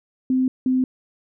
sine tone pair in turn, 258.3 / 257.3 Hz, C4 / C4, -22 / -29 cents, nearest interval unison, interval 7 cents, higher first, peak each -16 dBFS, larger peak neither, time 0.3-0.48 / 0.66-0.84 s, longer neither, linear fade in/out 2 ms, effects none

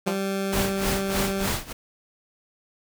20% pulse tone, 195 Hz, G3, 9 cents flat, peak -20 dBFS, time 0.06-1.47 s, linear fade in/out 10 ms
10% pulse tone with exponential decay, 174.61 Hz, F3, in tune, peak -15 dBFS, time 0.07-0.25 s, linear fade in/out 5 ms, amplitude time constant 37 ms
pink noise with tremolo, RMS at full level -25 dBFS, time 0.52-1.73 s, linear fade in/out 10 ms, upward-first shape sine, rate 3.3 Hz, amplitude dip 90%
effects none

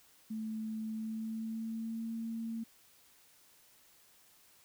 sine tone with pitch glide, 219.2 to 226.9 Hz, A3 to A#3, -6 to -47 cents, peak -36 dBFS, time 0.3-2.64 s, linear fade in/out 10 ms, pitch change +59 cents, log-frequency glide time 0.86-2.09 s, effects white hiss -64 dBFS RMS until 4.64 s

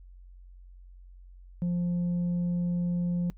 sine tone with tanh clipping, 175.2 Hz, F3, 6 cents sharp, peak -26 dBFS, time 1.62-3.3 s, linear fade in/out 0 ms, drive 2 dB, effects noise-tail reverb RT60 0.1 s tail -24 dB re dry + added 45 Hz sine -47 dBFS peak until 3.37 s

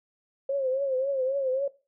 sine tone with vibrato, 535 Hz, C5, 38 cents sharp, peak -24 dBFS, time 0.49-1.68 s, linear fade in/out 5 ms, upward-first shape triangle, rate 3.7 Hz, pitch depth 97 cents each way, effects noise-tail reverb RT60 0.3 s tail -17 dB re dry

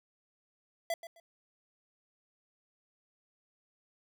square tone with echo, 670 Hz, E5, 28 cents sharp, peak -31 dBFS, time 0.9-0.94 s, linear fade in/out 2 ms, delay 130 ms, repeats 2, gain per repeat -13 dB, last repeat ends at 1.2 s, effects none

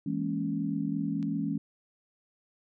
sine chord, A# half-diminished seventh, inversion second, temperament equal, 164.81 / 207.7 / 233.1 / 277.2 Hz, E3 / G#3 / A#3 / C#4, 0 / 0 / 0 / 0 cents, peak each -34 / -33 / -38 / -32 dBFS, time 0.06-1.58 s, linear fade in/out 5 ms
click, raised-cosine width 0.2 ms, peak -33 dBFS, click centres 1.228 s
effects none

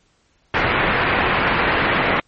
white low-pass noise, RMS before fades -18 dBFS, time 0.54-2.2 s, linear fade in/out 2 ms, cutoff 2300 Hz, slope 24 dB/octave, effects pink hiss -61 dBFS RMS until 2.27 s + MP3 32 kbps

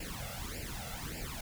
pink noise with flanger, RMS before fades -41 dBFS, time 0-1.41 s, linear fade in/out 5 ms, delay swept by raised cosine 0.4 to 1.5 ms, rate 1.7 Hz, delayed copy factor +0.85, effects none

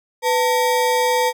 square ring-modulated tone, 698.5 Hz, F5, in tune, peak -13 dBFS, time 0.22-1.33 s, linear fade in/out 50 ms, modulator 201 Hz, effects none

